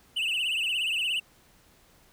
triangle tone with vibrato, 2800 Hz, F7, 4 cents sharp, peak -24 dBFS, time 0.16-1.2 s, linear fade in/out 10 ms, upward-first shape triangle, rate 17 Hz, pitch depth 170 cents each way, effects pink hiss -60 dBFS RMS until 2.12 s

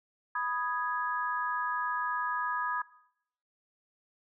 sine chord, G# minor, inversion first, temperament equal, 987.8 / 1244.5 / 1661.2 Hz, B5 / D#6 / G#6, 0 / 0 / 0 cents, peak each -34 dBFS, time 0.35-2.82 s, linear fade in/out 5 ms, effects noise-tail reverb RT60 0.7 s tail -18 dB re dry

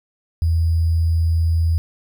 sine tone with sample-and-hold, 82.41 Hz, E2, in tune, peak -14 dBFS, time 0.42-1.78 s, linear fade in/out 0 ms, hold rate 4900 Hz, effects none

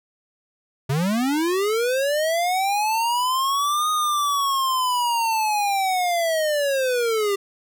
square linear two-way sweep, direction up then down, 127.5 to 1244.5 to 391.7 Hz, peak -20 dBFS, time 0.89-7.36 s, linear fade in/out 10 ms, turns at 3.9 s, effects none

